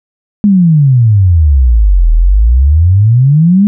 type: exponential two-way sweep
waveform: sine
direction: down then up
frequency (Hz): 211.4 to 38.89 to 211.4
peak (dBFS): -3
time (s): 0.44-3.67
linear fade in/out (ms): 0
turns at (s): 2.12
effects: none